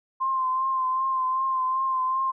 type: tone with vibrato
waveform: sine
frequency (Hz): 1046.5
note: C6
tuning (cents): 0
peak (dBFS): -22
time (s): 0.2-2.32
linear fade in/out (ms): 20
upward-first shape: triangle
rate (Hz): 2.6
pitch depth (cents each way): 35
effects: none